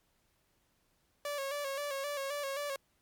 sawtooth tone with vibrato, 563 Hz, C#5, 27 cents sharp, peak -31 dBFS, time 1.25-2.76 s, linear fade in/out 2 ms, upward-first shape square, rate 3.8 Hz, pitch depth 52 cents each way, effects pink hiss -74 dBFS RMS until 3.01 s + MP3 96 kbps

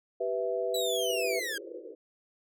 sine chord, E minor, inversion first, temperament equal with one note detuned, 388.6 / 493.9 / 659.3 Hz, G4 / B4 / E5, -15 / 0 / 0 cents, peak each -34 / -31 / -33 dBFS, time 0.2-1.4 s, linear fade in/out 10 ms
sawtooth linear sweep, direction down, 3982 to 1568 Hz, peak -29 dBFS, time 0.74-1.58 s, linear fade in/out 5 ms
white band-pass noise, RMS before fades -43 dBFS, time 1.09-1.95 s, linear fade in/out 10 ms, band 320 to 540 Hz, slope 96 dB/octave
effects none

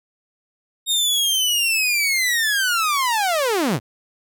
sawtooth linear sweep, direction down, 3729 to 92.5 Hz, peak -14 dBFS, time 0.86-3.8 s, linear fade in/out 50 ms, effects none

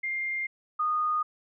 sine tone pair in turn, 2110 / 1231.8 Hz, C7 / D#6, +14 / -18 cents, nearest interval major sixth, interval 932 cents, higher first, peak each -28 / -24 dBFS, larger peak second, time 0.03-0.47 / 0.79-1.23 s, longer neither, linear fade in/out 10 ms, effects none

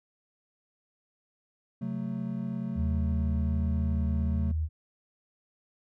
triangle chord, F# diminished, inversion second, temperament just, 133.2 / 185 / 222 Hz, C3 / F#3 / A3, +31 / 0 / +16 cents, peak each -35 / -33 / -32 dBFS, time 1.81-4.52 s, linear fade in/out 10 ms
sine tone with vibrato, 78.1 Hz, D#2, 7 cents sharp, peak -26 dBFS, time 2.75-4.69 s, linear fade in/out 50 ms, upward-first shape sine, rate 1.3 Hz, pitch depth 25 cents each way
effects none

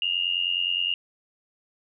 sine tone with amplitude modulation, 2830 Hz, F7, 22 cents sharp, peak -19 dBFS, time 0.02-0.94 s, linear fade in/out 2 ms, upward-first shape sine, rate 89.6 Hz, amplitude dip 85%, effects none

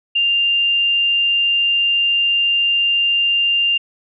sine tone, 2794 Hz, F7, in tune, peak -13 dBFS, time 0.15-3.78 s, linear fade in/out 10 ms, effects none

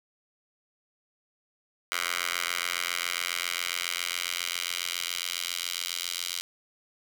10% pulse tone with high-pass filter sweep, 87.31 Hz, F2, in tune, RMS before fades -32 dBFS, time 1.92-6.41 s, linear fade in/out 0 ms, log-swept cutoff 1700 to 3600 Hz, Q 1.3, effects none

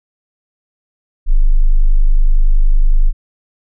sine tone, 25.38 Hz, G#0, 39 cents flat, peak -5 dBFS, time 1.26-3.13 s, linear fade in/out 50 ms, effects none

